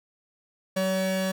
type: tone pair together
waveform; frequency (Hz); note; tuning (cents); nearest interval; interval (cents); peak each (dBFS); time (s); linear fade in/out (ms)
45% pulse; 189.2 / 567; F#3 / C#5; +39 / +39; octave + perfect fifth; 1900; -27; 0.76-1.32; 10
effects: none